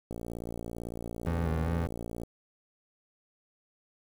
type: click train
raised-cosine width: 2 ms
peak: -25 dBFS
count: 124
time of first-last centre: 0.11-2.234 s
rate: 57.9 Hz
type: tone with vibrato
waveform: 25% pulse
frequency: 82.41 Hz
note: E2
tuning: in tune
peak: -24 dBFS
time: 1.26-1.87 s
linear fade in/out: 10 ms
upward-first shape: square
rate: 2.5 Hz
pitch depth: 39 cents each way
effects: low-pass 2000 Hz 12 dB/octave + 8-bit